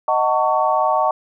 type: chord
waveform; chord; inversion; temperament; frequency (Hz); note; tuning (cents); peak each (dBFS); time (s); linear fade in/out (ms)
sine; D# half-diminished seventh; none; just; 622.3 / 746.7 / 896 / 1120.1; D#5 / F#5 / A5 / C#6; 0 / +16 / +31 / +18; -20; 0.08-1.11; 2
effects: none